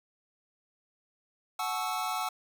square chord, F# minor seventh, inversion none, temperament equal with one note detuned, 740 / 860.4 / 1108.7 / 1318.5 Hz, F#5 / A5 / C#6 / E6, 0 / -39 / 0 / 0 cents, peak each -36 / -37 / -39 / -36 dBFS, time 1.59-2.29 s, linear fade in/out 5 ms, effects none

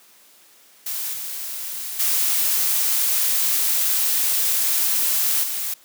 blue noise with level steps, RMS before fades -27 / -30 / -20 / -26 dBFS, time 0.86-5.74 s, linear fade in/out 5 ms, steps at 1.13 / 1.99 / 5.43 s, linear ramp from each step 10 ms, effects white hiss -52 dBFS RMS until 5.84 s + high-pass 200 Hz 12 dB/octave

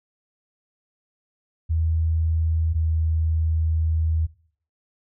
sine tone pair in turn, 80.8 / 80.15 Hz, E2 / E2, -34 / -48 cents, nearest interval unison, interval 14 cents, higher first, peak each -19 dBFS, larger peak neither, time 1.69-2.74 / 2.74-4.27 s, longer second, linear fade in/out 20 ms, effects noise-tail reverb RT60 0.5 s tail -18 dB re dry

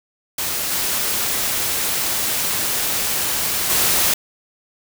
white noise with level steps, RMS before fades -23 / -21 / -17 dBFS, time 0.38-4.14 s, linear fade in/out 5 ms, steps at 0.7 / 3.69 s, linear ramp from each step 20 ms, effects none

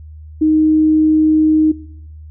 sine tone, 311.1 Hz, D#4, in tune, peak -9 dBFS, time 0.41-1.72 s, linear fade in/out 10 ms, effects noise-tail reverb RT60 0.9 s tail -22 dB re dry + added 77 Hz sine -32 dBFS peak until 2.3 s

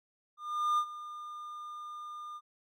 triangle tone with ADSR envelope, 1208 Hz, D6, 48 cents sharp, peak -23 dBFS, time 0.37-2.41 s, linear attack 410 ms, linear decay 70 ms, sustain -16 dB, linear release 47 ms, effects none

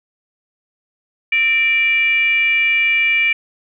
sine tone with frequency modulation, 2349 Hz, D7, in tune, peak -12 dBFS, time 1.32-3.33 s, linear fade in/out 5 ms, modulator 529 Hz, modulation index 0.5, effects none

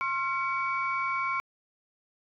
sine tone cluster, 1067 / 1374 / 2262 Hz, C6 / F6 / C#7, +34 / -29 / +34 cents, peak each -29 / -33 / -31 dBFS, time 0.01-1.4 s, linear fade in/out 0 ms, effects tanh soft clip ceiling -19 dBFS

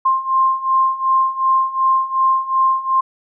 sine beating tone pair, 1054 / 1056.7 Hz, C6 / C6, +12 / +17 cents, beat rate 2.7 Hz, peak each -18 / -15 dBFS, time 0.05-3.01 s, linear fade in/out 10 ms, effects none

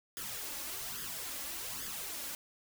white noise with flanger, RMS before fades -41 dBFS, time 0.17-2.35 s, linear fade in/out 0 ms, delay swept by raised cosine 0.6 to 3.6 ms, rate 1.2 Hz, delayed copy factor +0.65, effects none

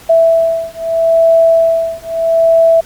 sine beating tone pair, 659 / 659.78 Hz, E5 / E5, -1 / +1 cents, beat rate 0.78 Hz, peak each -10 dBFS, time 0.09-2.81 s, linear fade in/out 10 ms, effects pink hiss -38 dBFS RMS until 2.85 s + MP3 96 kbps

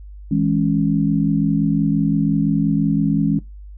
sine chord, C# minor, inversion first, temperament equal with one note detuned, 161.89 / 207.7 / 277.2 Hz, E3 / G#3 / C#4, -31 / 0 / 0 cents, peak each -19 dBFS, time 0.31-3.39 s, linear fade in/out 5 ms, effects noise-tail reverb RT60 0.2 s tail -20 dB re dry + added 50 Hz sine -34 dBFS peak until 3.77 s

